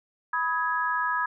sine chord, G# minor, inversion first, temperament equal with one note detuned, 987.8 / 1266.3 / 1661.2 Hz, B5 / D#6 / G#6, 0 / +30 / 0 cents, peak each -28 / -29 / -28 dBFS, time 0.33-1.26 s, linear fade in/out 5 ms, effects none

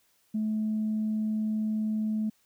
sine tone, 216.2 Hz, A3, 30 cents flat, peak -25 dBFS, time 0.34-2.3 s, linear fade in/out 10 ms, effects tanh soft clip ceiling -22 dBFS + white hiss -68 dBFS RMS until 2.45 s

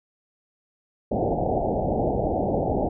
white low-pass noise, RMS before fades -24 dBFS, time 1.11-2.89 s, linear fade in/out 10 ms, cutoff 810 Hz, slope 96 dB/octave, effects none

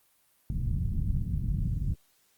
pink low-pass noise, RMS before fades -29 dBFS, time 0.5-1.94 s, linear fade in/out 2 ms, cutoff 170 Hz, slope 24 dB/octave, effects white hiss -67 dBFS RMS until 2.37 s + Opus 32 kbps

